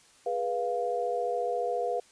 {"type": "chord", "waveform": "sine", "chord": "F diminished", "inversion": "first", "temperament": "equal with one note detuned", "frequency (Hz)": [415.3, 489.6, 698.5], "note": ["Ab4", "Cb5", "F5"], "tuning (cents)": [0, -15, 0], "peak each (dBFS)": [-35, -30, -31], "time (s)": [0.26, 2], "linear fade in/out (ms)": 5, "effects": ["white hiss -59 dBFS RMS until 2.11 s", "resampled to 22050 Hz"]}